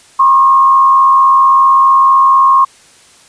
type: tone with frequency modulation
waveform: sine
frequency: 1078 Hz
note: C#6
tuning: 49 cents flat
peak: -4 dBFS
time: 0.19-2.65 s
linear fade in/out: 10 ms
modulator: 84.4 Hz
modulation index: 0.52
effects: white hiss -43 dBFS RMS until 3.28 s + resampled to 22050 Hz